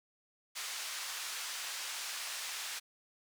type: band-pass noise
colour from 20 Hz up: white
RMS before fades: -41 dBFS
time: 0.55-2.8 s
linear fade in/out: 20 ms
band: 1000 to 7000 Hz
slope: 12 dB/octave
effects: none